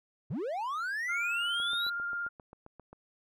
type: linear sweep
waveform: triangle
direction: up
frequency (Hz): 100.6 to 4020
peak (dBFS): -30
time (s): 0.3-1.9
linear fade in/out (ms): 10
type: tone with vibrato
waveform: sine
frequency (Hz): 1402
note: F6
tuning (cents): +6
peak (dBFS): -32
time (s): 1.08-2.29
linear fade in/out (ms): 20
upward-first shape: sine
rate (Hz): 17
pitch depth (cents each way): 10
type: click train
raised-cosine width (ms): 1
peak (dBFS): -35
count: 11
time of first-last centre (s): 1.6-2.93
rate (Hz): 7.52
effects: none